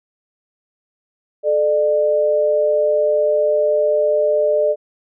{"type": "tone pair together", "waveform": "sine", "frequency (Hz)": [434.7, 599.2], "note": ["A4", "D5"], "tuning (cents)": [-21, 35], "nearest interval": "tritone", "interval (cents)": 556, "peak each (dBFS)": [-19, -14], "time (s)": [1.43, 4.76], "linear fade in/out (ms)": 50, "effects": []}